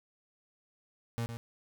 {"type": "tone with echo", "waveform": "35% pulse", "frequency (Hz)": 116.54, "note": "A#2", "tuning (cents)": 0, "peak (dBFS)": -30, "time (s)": [1.18, 1.26], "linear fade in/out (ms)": 0, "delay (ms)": 110, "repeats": 1, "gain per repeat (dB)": -7, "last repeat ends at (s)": 1.37, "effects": []}